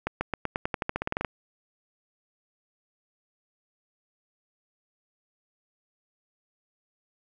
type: accelerating click train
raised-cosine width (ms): 0.5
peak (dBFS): -12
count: 16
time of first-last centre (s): 0.07-1.248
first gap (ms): 140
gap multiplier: 0.91
effects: none